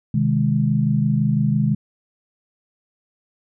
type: chord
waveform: sine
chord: Ab major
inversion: first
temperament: just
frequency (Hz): 129.78 / 155.74 / 207.7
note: C3 / Eb3 / Ab3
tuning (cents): -14 / +2 / 0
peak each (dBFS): -20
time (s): 0.14-1.75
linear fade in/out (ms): 5
effects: none